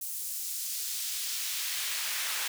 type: noise with high-pass filter sweep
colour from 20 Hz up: pink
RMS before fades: -34 dBFS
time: 0.01-2.48 s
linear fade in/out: 5 ms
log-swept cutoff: 9400 to 1500 Hz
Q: 0.8
effects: none